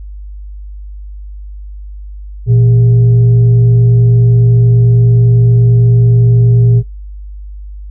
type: tone with frequency modulation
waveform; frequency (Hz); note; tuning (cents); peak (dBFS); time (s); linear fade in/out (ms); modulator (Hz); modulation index
sine; 118.3; A#2; +26; -4; 2.46-6.83; 50; 286; 0.26
effects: noise-tail reverb RT60 0.2 s tail -25 dB re dry + added 50 Hz sine -24 dBFS peak until 7.9 s